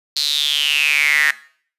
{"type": "tone with high-pass filter sweep", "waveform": "square", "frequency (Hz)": 73.42, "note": "D2", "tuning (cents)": 0, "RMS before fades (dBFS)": -17, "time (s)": [0.16, 1.31], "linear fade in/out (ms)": 5, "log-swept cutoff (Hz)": [4300, 1800], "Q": 9, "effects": ["noise-tail reverb RT60 0.5 s tail -17 dB re dry", "resampled to 32000 Hz"]}